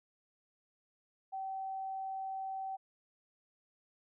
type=tone; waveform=sine; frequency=769 Hz; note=G5; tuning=33 cents flat; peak=-37 dBFS; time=1.32-2.77 s; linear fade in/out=20 ms; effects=none